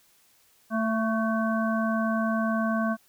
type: harmonic tone with a mistuned harmonic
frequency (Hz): 222.7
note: A3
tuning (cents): +21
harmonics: 1 / 3 / 5 / 7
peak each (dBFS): -25 / -30 / -32 / -33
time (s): 0.7-2.97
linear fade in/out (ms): 50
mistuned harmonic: 7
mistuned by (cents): -32
effects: white hiss -62 dBFS RMS until 3.08 s